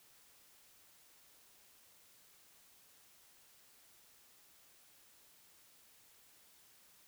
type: silence
effects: white hiss -65 dBFS RMS until 7.07 s